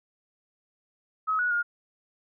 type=tone with pitch steps; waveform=sine; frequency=1278 / 1463 / 1421 Hz; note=D#6 / F#6 / F6; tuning=+46 / -20 / +30 cents; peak=-23 dBFS; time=1.27-1.63 s; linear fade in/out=20 ms; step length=120 ms; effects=none